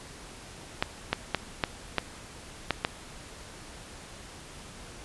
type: clicks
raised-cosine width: 0.3 ms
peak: -8 dBFS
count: 7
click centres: 0.825 / 1.13 / 1.347 / 1.638 / 1.983 / 2.707 / 2.849 s
effects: pink hiss -46 dBFS RMS until 5.04 s + resampled to 24000 Hz